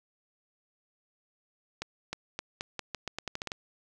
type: accelerating click train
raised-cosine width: 0.2 ms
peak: -17 dBFS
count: 13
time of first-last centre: 1.82-3.518 s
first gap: 310 ms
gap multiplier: 0.84
effects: none